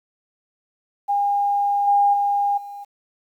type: tone with level steps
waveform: sine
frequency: 810 Hz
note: G#5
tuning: 43 cents flat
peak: -17 / -13 / -17 / -32 dBFS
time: 1.08-2.85 s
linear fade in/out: 20 ms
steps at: 1.87 / 2.13 / 2.57 s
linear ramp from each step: 10 ms
effects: 9-bit